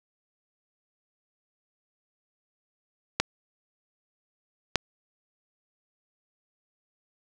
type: clicks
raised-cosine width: 0.2 ms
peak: -4 dBFS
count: 2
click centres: 3.2 / 4.757 s
effects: none